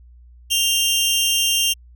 sawtooth tone pair together, 2794 / 3162 Hz, F7 / G7, 0 / +14 cents, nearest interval major second, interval 214 cents, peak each -16 dBFS, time 0.5-1.74 s, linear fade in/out 20 ms, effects added 60 Hz sine -43 dBFS peak until 1.95 s

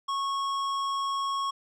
triangle tone with hard clipping, 1100 Hz, C#6, 14 cents flat, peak -29 dBFS, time 0.08-1.51 s, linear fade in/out 10 ms, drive 15 dB, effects none

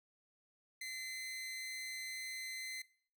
sawtooth tone with amplitude modulation, 2057 Hz, C7, 30 cents flat, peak -37 dBFS, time 0.81-2.82 s, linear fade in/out 5 ms, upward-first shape sine, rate 242 Hz, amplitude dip 40%, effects noise-tail reverb RT60 0.5 s tail -19 dB re dry

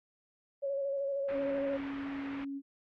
sine tone with vibrato, 554.4 Hz, C#5, in tune, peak -31 dBFS, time 0.62-1.78 s, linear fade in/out 20 ms, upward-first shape square, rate 13 Hz, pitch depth 23 cents each way
white low-pass noise, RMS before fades -47 dBFS, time 1.28-2.45 s, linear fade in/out 10 ms, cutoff 2300 Hz, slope 24 dB/octave
sine tone, 277.2 Hz, C#4, in tune, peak -36 dBFS, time 1.31-2.62 s, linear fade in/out 50 ms
effects Opus 48 kbps

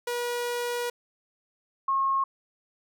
sawtooth / sine tone pair in turn, 482.4 / 1083 Hz, B4 / C#6, -41 / -41 cents, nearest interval octave + major second, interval 1400 cents, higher second, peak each -24 / -22 dBFS, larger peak second, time 0.07-0.9 / 1.88-2.24 s, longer first, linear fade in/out 5 ms, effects none

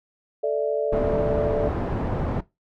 sine chord, A suspended fourth, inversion none, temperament just, 440 / 586.7 / 660 Hz, A4 / D5 / E5, 0 / -2 / +2 cents, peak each -24 / -24 / -28 dBFS, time 0.43-1.69 s, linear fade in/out 10 ms
pink low-pass noise, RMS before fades -26 dBFS, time 0.92-2.41 s, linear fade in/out 10 ms, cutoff 810 Hz, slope 12 dB/octave
effects noise-tail reverb RT60 0.2 s tail -19 dB re dry

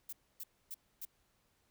violet noise bursts, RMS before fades -44 dBFS, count 4, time 0.09-1.052 s, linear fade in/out 5 ms, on 38 ms, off 270 ms, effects pink hiss -75 dBFS RMS until 1.7 s

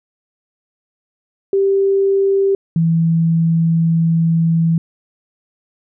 sine tone pair in turn, 392 / 164.82 Hz, G4 / E3, 0 / 0 cents, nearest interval octave + minor third, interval 1500 cents, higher first, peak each -11 dBFS, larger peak neither, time 1.53-2.55 / 2.76-4.78 s, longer second, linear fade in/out 2 ms, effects none

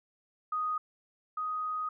sine tone pair in turn, 1244.5 / 1249.5 Hz, D#6 / D#6, 0 / +7 cents, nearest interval unison, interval 7 cents, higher second, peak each -29 / -31 dBFS, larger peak first, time 0.52-0.78 / 1.37-1.89 s, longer second, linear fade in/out 5 ms, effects none

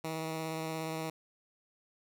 10% pulse tone with vibrato, 160 Hz, D#3, 49 cents sharp, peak -27 dBFS, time 0.04-1.1 s, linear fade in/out 5 ms, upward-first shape sine, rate 17 Hz, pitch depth 13 cents each way, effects none

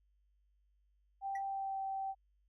sine tone with pitch glide, 784 to 775.4 Hz, G5 to G5, 0 to -19 cents, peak -36 dBFS, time 1.21-2.15 s, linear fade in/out 50 ms, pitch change -19 cents, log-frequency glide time 1.44-1.79 s
triangle tone with exponential decay, 1943 Hz, B6, 29 cents flat, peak -39 dBFS, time 1.35-1.43 s, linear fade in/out 5 ms, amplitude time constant 16 ms
effects added 50 Hz sine -70 dBFS peak until 2.48 s

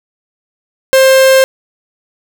45% pulse tone, 529 Hz, C5, 19 cents sharp, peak -4 dBFS, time 0.93-1.44 s, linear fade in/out 0 ms, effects none

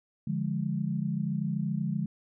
sine chord, D diminished, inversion none, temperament equal, 146.83 / 174.61 / 207.7 Hz, D3 / F3 / Ab3, 0 / 0 / 0 cents, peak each -32 dBFS, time 0.27-2.06 s, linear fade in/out 5 ms, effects none

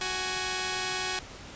5% pulse tone pair together, 371.7 / 830.8 Hz, F#4 / G#5, +8 / 0 cents, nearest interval octave + major second, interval 1392 cents, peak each -20 / -21 dBFS, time 0.01-1.19 s, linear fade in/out 2 ms, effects pink hiss -45 dBFS RMS until 1.55 s + resampled to 16000 Hz

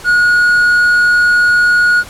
triangle tone with hard clipping, 1448 Hz, F#6, 38 cents flat, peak -8 dBFS, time 0.04-2.04 s, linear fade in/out 50 ms, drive 6 dB, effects pink hiss -33 dBFS RMS until 2.09 s + low-pass 12000 Hz 12 dB/octave

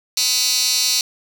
15% pulse tone with high-pass filter, 250.7 Hz, B3, 26 cents sharp, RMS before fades -18 dBFS, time 0.17-1.01 s, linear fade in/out 2 ms, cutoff 4700 Hz, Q 2.9, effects none

